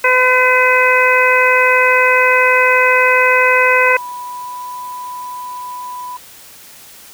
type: harmonic tone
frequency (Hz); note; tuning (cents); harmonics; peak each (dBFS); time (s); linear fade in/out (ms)
507; B4; +45; 1 / 2 / 3 / 4 / 5; -15 / -15 / -15 / -15 / -15; 0.04-3.97; 5
type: tone with pitch glide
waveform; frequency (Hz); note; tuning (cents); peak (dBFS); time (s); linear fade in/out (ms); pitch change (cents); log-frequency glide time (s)
sine; 985 to 992.4; B5 to B5; -5 to +8; -24; 3.86-6.17; 5; +13; 4.18-4.73
effects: white hiss -39 dBFS RMS until 7.13 s